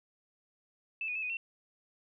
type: tone with pitch steps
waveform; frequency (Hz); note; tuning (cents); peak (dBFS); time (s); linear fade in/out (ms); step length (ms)
sine; 2633 / 2471 / 2610 / 2490 / 2711; E7 / D#7 / E7 / D#7 / E7; -3 / -13 / -18 / +1 / +48; -33; 1.01-1.37; 2; 72
effects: none